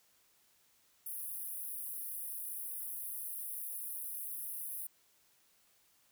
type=high-pass noise; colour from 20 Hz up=pink; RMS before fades=-42 dBFS; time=1.06-4.87 s; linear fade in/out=5 ms; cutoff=9700 Hz; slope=96 dB/octave; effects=white hiss -70 dBFS RMS until 6.11 s